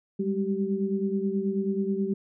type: tone cluster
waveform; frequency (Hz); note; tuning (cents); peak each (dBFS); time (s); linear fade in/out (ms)
sine; 194.8 / 204.1 / 386.6; G3 / G#3 / G4; -11 / -30 / -24; -29; 0.19-2.14; 10
effects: none